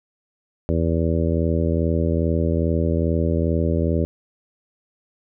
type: harmonic tone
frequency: 82.41 Hz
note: E2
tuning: in tune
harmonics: 1 / 2 / 3 / 4 / 5 / 6 / 7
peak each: -21 / -24 / -26 / -27 / -28 / -29 / -29 dBFS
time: 0.69-4.05 s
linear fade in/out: 0 ms
effects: none